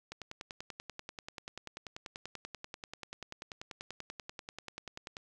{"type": "click train", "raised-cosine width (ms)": 0.2, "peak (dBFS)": -25, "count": 53, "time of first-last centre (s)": [0.12, 5.169], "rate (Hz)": 10.3, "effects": []}